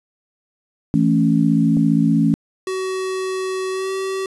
sine chord, A major, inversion second, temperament equal, 164.81 / 220 / 277.2 Hz, E3 / A3 / C#4, 0 / 0 / 0 cents, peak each -17 dBFS, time 0.94-2.34 s, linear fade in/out 0 ms
click, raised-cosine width 2 ms, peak -17 dBFS, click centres 1.77 s
square tone with pitch glide, 376.5 to 383.3 Hz, F#4 to G4, +30 to -39 cents, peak -22 dBFS, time 2.67-4.26 s, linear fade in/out 2 ms, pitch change +31 cents, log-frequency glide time 3.71-3.91 s
effects resampled to 24000 Hz + 8-bit

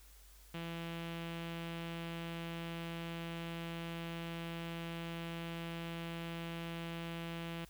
sawtooth tone with low-pass filter, 167.5 Hz, E3, 28 cents sharp, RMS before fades -43 dBFS, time 0.54-7.65 s, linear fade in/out 5 ms, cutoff 3000 Hz, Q 2.7, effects added 50 Hz sine -58 dBFS peak until 7.69 s + white hiss -63 dBFS RMS until 7.69 s

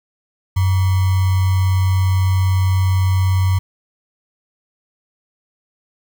sine tone with sample-and-hold, 93.8 Hz, F#2, 24 cents sharp, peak -12 dBFS, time 0.56-3.59 s, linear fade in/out 10 ms, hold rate 1050 Hz, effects none

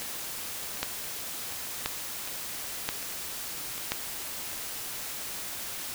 two click trains, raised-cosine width 0.2 ms, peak -22 / -10 dBFS, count 7 / 4, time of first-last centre 0.02-4.531 / 0.83-3.92 s, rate 1.33 / 0.971 Hz, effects white hiss -37 dBFS RMS until 5.94 s

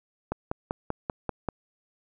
click train, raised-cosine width 1 ms, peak -14 dBFS, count 7, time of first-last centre 0.32-1.487 s, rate 5.14 Hz, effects none

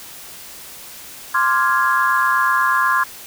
sine chord, D half-diminished seventh, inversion third, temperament equal, 1046.5 / 1174.7 / 1396.9 / 1661.2 Hz, C6 / D6 / F6 / Ab6, 0 / 0 / 0 / 0 cents, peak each -17 / -22 / -21 / -19 dBFS, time 1.34-3.04 s, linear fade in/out 10 ms, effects white hiss -37 dBFS RMS until 3.26 s

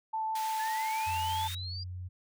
sine tone with vibrato, 880 Hz, A5, in tune, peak -30 dBFS, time 0.13-1.48 s, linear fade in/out 10 ms, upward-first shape triangle, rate 6.2 Hz, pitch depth 9 cents each way
pink high-pass noise, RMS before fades -43 dBFS, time 0.35-1.55 s, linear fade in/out 5 ms, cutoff 1600 Hz, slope 24 dB/octave
sine exponential sweep, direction up, 1686 to 4876 Hz, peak -39 dBFS, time 0.59-1.84 s, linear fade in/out 10 ms
sine tone with pitch glide, 87.5 to 90.53 Hz, F2 to F#2, +4 to -37 cents, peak -37 dBFS, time 1.06-2.09 s, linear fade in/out 20 ms, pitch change +59 cents, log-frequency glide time 1.27-1.46 s
effects none

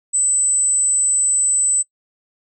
sine tone, 8020 Hz, B8, 26 cents sharp, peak -14 dBFS, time 0.13-1.83 s, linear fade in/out 20 ms, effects noise-tail reverb RT60 0.1 s tail -25 dB re dry

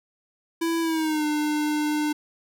square tone with pitch glide, 331.7 to 300.7 Hz, E4 to D4, +11 to +41 cents, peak -23 dBFS, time 0.61-2.13 s, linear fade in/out 10 ms, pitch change -170 cents, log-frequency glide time 0.81-1.25 s, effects none

